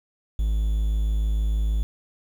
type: tone with quantisation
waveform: triangle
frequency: 53.2 Hz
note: G#1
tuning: 42 cents sharp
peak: -18 dBFS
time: 0.39-1.83 s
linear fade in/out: 0 ms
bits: 8
effects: none